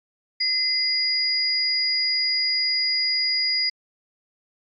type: tone pair together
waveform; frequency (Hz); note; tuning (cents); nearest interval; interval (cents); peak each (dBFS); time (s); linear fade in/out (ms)
sine; 2052 / 4881; C7 / D#8; -34 / -34; octave + minor third; 1500; -27 / -20; 0.4-3.7; 10
effects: MP3 96 kbps